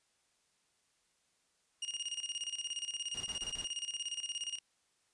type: tone with tremolo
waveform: sawtooth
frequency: 2852 Hz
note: F7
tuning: 36 cents sharp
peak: -32 dBFS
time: 1.82-4.59 s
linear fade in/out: 5 ms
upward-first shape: square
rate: 17 Hz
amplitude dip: 75%
type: noise bursts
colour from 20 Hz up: pink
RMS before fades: -50 dBFS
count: 4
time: 3.14-3.655 s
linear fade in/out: 10 ms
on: 110 ms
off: 25 ms
effects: white hiss -75 dBFS RMS until 5.13 s + resampled to 22050 Hz